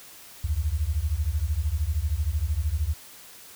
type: beating tone pair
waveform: sine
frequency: 69.5 / 82.5 Hz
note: C#2 / E2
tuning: +5 / +2 cents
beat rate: 13 Hz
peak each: -26 dBFS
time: 0.44-2.94 s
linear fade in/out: 5 ms
effects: white hiss -47 dBFS RMS until 3.55 s